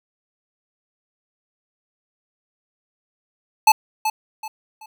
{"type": "tone with echo", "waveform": "square", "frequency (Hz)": 869, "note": "A5", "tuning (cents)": -22, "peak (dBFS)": -9, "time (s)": [3.67, 3.72], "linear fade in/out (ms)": 5, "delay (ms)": 380, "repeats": 3, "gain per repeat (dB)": -10, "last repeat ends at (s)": 4.86, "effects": []}